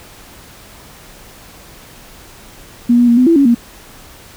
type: tone with pitch steps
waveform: sine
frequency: 239.5 / 241.9 / 236 / 252.6 / 333.7 / 279.1 / 236.2 Hz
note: A#3 / B3 / A#3 / B3 / E4 / C#4 / A#3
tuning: +47 / -36 / +22 / +39 / +21 / +12 / +23 cents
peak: -6 dBFS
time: 2.89-3.548 s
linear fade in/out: 10 ms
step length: 94 ms
effects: pink hiss -39 dBFS RMS until 4.36 s